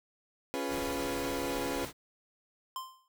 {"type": "chord", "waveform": "30% pulse", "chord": "C# dominant seventh", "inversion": "none", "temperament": "equal", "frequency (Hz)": [277.2, 349.2, 415.3, 493.9], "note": ["C#4", "E#4", "G#4", "B4"], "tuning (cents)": [0, 0, 0, 0], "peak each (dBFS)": [-34, -37, -38, -35], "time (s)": [0.54, 1.85], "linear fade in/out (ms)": 0}
{"type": "noise", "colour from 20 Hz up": "pink", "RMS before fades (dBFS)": -42, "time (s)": [0.68, 1.93], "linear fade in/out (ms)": 50}
{"type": "tone with exponential decay", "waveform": "square", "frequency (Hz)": 1043, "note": "C6", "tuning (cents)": -6, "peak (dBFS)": -34, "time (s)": [2.76, 3.08], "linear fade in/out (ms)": 1, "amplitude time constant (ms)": 68}
{"effects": []}